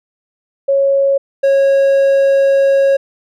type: tone pair in turn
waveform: sine / triangle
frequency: 551 / 548.4 Hz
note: C#5 / C#5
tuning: -11 / -19 cents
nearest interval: unison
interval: 8 cents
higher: first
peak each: -9 / -6 dBFS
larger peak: second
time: 0.68-1.18 / 1.43-2.97 s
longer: second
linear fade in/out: 10 ms
effects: none